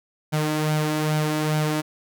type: tone with flanger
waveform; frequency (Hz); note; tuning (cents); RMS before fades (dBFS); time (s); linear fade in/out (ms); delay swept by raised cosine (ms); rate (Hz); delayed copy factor
sawtooth; 153.3; D#3; -25; -23; 0.32-1.82; 20; 1.3 to 3.1; 2.4; +0.5
effects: none